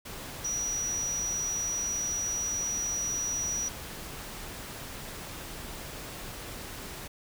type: tone in noise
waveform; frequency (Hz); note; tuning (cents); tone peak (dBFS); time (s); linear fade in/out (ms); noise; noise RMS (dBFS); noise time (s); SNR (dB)
sine; 5820; F#8; -29; -29; 0.44-3.69; 10; pink; -41; 0.05-7.08; +9
effects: none